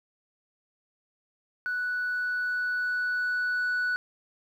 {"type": "tone with level ramp", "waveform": "sine", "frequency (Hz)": 1480, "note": "F#6", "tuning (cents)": 0, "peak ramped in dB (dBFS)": [-26, -22], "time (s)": [1.66, 3.96], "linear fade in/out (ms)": 0, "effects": ["tanh soft clip ceiling -24 dBFS", "10-bit"]}